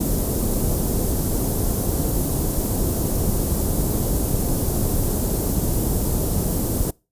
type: band-stop noise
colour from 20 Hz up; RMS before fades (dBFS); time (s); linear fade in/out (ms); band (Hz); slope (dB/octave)
pink; -21; 0-6.91; 10; 450 to 11000; 12
effects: noise-tail reverb RT60 0.3 s tail -25 dB re dry + resampled to 32000 Hz